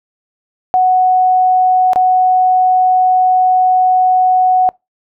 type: tone with dropouts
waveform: sine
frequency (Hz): 740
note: F#5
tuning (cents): 0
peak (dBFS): -7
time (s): 0.74-4.69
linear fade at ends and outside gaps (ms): 0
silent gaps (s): 1.933-1.959
effects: noise-tail reverb RT60 0.2 s tail -25 dB re dry